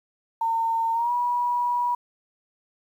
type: tone with pitch glide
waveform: sine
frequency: 910 to 969.7 Hz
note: A#5 to B5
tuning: -42 to -32 cents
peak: -21 dBFS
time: 0.41-1.95 s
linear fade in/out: 5 ms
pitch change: +110 cents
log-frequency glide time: 0.93-1.12 s
effects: 9-bit